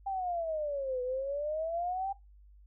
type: exponential two-way sweep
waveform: sine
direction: down then up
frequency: 796 to 495.1 to 796 Hz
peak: -31 dBFS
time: 0.06-2.13 s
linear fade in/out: 10 ms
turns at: 1.02 s
effects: noise-tail reverb RT60 0.2 s tail -17 dB re dry + added 50 Hz sine -54 dBFS peak until 2.66 s